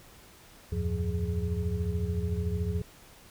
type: tone cluster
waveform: sine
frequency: 79.5 / 93.2 / 114.3 / 175.9 / 418.9 Hz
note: D#2 / F#2 / A#2 / F3 / G#4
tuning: +38 / +13 / -34 / +13 / +15 cents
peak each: -31 / -32 / -39 / -35 / -38 dBFS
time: 0.72-2.82 s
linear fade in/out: 5 ms
effects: pink hiss -54 dBFS RMS until 3.3 s